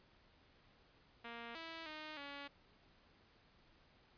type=tone with pitch steps; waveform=5% pulse; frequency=233.8 / 327.5 / 308.2 / 283 Hz; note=A#3 / E4 / D#4 / C#4; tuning=+5 / -11 / -16 / +36 cents; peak=-36 dBFS; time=1.24-2.48 s; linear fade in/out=10 ms; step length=310 ms; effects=pink hiss -69 dBFS RMS until 4.17 s + resampled to 11025 Hz